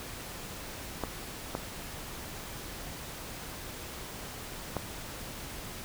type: clicks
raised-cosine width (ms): 1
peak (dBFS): -17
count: 3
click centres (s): 1.037 / 1.551 / 4.767
effects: pink hiss -42 dBFS RMS until 5.84 s

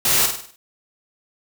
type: noise with echo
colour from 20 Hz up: white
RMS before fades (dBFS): -18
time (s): 0.05-0.26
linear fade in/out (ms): 2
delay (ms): 50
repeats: 6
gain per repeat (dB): -6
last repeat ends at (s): 0.56
effects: none

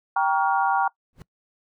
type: chord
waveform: sine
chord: G half-diminished seventh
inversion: none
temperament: just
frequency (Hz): 784 / 940.8 / 1128.9 / 1411.2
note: G5 / Bb5 / Db6 / F6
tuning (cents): 0 / +16 / +31 / +18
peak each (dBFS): -22 / -23 / -27 / -27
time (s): 0.16-0.88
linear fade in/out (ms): 5
type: noise with exponential growth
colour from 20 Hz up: brown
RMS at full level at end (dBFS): -35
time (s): 1.13-1.22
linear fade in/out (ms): 1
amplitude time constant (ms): 19
effects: noise-tail reverb RT60 0.1 s tail -22 dB re dry

